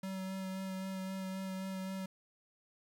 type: tone with vibrato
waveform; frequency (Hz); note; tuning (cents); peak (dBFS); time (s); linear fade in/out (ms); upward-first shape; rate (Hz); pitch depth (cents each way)
square; 190; F#3; +46; -39; 0.03-2.06; 5; sine; 3.8; 14
effects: 11-bit